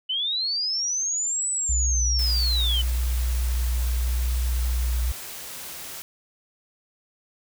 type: linear two-way sweep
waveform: sine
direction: up then down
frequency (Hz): 2960 to 8030 to 2960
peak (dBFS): -23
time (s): 0.09-2.82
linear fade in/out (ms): 10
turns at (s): 1.5
type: tone with vibrato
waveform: sine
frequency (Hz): 61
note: B1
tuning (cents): -21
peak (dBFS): -21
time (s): 1.69-5.12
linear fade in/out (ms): 5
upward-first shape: sine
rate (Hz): 0.85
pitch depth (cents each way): 10
type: noise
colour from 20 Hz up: white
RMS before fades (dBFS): -37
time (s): 2.19-6.02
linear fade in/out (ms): 0
effects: none